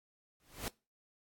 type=noise with exponential growth; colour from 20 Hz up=pink; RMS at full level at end=-36 dBFS; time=0.4-0.68 s; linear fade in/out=0 ms; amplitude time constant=60 ms; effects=noise-tail reverb RT60 0.3 s tail -24 dB re dry + AAC 64 kbps